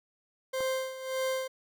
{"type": "tone with tremolo", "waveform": "40% pulse", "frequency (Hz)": 523.3, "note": "C5", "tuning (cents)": 0, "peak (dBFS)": -27, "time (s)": [0.53, 1.48], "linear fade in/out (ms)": 10, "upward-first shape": "sine", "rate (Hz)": 1.7, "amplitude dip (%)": 75}
{"type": "click", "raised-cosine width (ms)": 1, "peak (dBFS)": -27, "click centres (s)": 0.606}
{"effects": []}